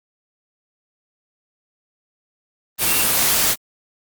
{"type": "tone in noise", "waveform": "sine", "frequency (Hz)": 2735, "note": "F7", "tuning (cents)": -37, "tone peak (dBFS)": -24, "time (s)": [2.85, 3.06], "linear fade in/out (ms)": 50, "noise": "white", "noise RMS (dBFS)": -17, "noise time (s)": [2.78, 3.56], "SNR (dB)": -10, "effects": ["Opus 24 kbps"]}